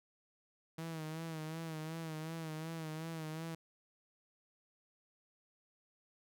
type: tone with vibrato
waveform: sawtooth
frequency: 160.1 Hz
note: D#3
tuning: 50 cents sharp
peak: -37 dBFS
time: 0.78-3.55 s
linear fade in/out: 5 ms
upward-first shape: sine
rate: 2.7 Hz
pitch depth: 53 cents each way
effects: none